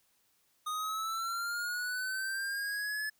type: linear sweep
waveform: square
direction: up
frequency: 1232 to 1725 Hz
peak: -34 dBFS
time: 0.66-3.1 s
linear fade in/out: 10 ms
effects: white hiss -72 dBFS RMS until 3.19 s